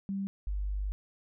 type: tone pair in turn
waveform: sine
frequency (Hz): 196 / 49.64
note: G3 / G1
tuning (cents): 0 / +22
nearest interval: 2 octaves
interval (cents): 2378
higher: first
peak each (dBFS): -31 / -30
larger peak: second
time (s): 0.09-0.27 / 0.47-0.92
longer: second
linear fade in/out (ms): 0
effects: none